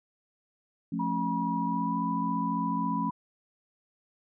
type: chord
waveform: sine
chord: F augmented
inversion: none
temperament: just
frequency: 174.61 / 218.3 / 272.8 Hz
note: F3 / A3 / C#4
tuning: 0 / -13 / -28 cents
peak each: -33 dBFS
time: 0.92-3.1 s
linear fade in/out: 5 ms
type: tone with pitch glide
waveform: sine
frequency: 966 to 988.6 Hz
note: B5 to B5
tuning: -39 to +1 cents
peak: -30 dBFS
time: 0.99-3.11 s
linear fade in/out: 10 ms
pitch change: +40 cents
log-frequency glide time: 1.64-1.98 s
effects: none

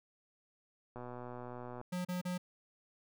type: click train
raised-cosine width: 1 ms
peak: -32 dBFS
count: 106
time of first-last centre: 0.96-1.814 s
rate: 123 Hz
type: tone bursts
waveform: square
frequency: 180 Hz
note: F#3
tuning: 47 cents flat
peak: -36 dBFS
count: 3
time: 1.92-2.38 s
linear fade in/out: 10 ms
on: 130 ms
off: 35 ms
effects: none

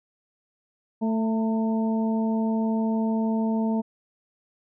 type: harmonic tone with a mistuned harmonic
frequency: 221.8 Hz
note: A3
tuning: 14 cents sharp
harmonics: 1 / 2 / 3 / 4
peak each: -22 / -33 / -34 / -35 dBFS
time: 1.01-3.82 s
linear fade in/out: 20 ms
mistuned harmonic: 4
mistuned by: +31 cents
effects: none

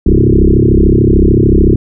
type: tone with frequency modulation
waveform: sine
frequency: 135.3 Hz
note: C#3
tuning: 42 cents flat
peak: -4 dBFS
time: 0.06-1.76 s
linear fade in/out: 5 ms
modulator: 33.5 Hz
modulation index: 7.6
effects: none

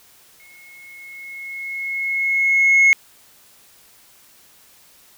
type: tone with exponential growth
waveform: sine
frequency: 2173 Hz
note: C#7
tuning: 35 cents flat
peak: -6 dBFS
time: 0.4-2.93 s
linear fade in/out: 0 ms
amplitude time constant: 550 ms
effects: tanh soft clip ceiling -8 dBFS + white hiss -51 dBFS RMS until 5.17 s

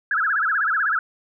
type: tone with vibrato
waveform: sine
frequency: 1480 Hz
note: F#6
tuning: in tune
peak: -18 dBFS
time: 0.11-0.99 s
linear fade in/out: 2 ms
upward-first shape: sine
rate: 16 Hz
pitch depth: 250 cents each way
effects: none

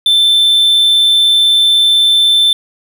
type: tone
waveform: triangle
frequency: 3542 Hz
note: A7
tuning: 11 cents sharp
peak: -5 dBFS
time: 0.06-2.53 s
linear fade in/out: 2 ms
effects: none

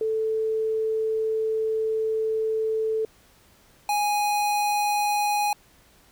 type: tone pair in turn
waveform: sine / square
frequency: 440 / 828.7 Hz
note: A4 / G#5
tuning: 0 / -4 cents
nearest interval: major seventh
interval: 1096 cents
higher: second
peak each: -22 dBFS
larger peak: neither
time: 0.01-3.05 / 3.89-5.53 s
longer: first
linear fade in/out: 2 ms
effects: pink hiss -57 dBFS RMS until 6.11 s

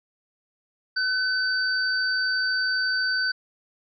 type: tone pair together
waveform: sine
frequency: 1514 / 4614 Hz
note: F#6 / D8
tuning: +39 / -31 cents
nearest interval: octave + perfect fifth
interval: 1930 cents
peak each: -23 / -27 dBFS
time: 0.96-3.32 s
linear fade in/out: 10 ms
effects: none

